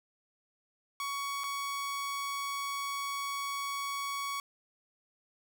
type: tone with dropouts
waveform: sawtooth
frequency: 1120 Hz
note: C#6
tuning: 18 cents sharp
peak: -30 dBFS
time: 1-4.4 s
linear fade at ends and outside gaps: 1 ms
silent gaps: 1.436-1.44 s
effects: none